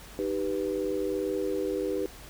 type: chord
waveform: sine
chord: Eb augmented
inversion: none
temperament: equal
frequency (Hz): 311.1 / 392 / 493.9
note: Eb4 / G4 / B4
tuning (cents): 0 / 0 / 0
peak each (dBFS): -33 / -30 / -32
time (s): 0.19-2.06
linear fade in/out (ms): 0
effects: added 50 Hz sine -50 dBFS peak until 2.29 s + pink hiss -48 dBFS RMS until 2.29 s